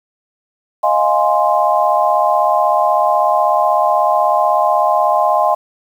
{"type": "chord", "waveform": "sine", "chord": "F minor seventh", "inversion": "third", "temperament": "equal", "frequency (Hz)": [622.3, 698.5, 830.6, 1046.5], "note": ["Eb5", "F5", "Ab5", "C6"], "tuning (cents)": [0, 0, 0, 0], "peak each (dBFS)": -16, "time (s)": [0.83, 5.55], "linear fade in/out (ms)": 10, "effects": ["7-bit"]}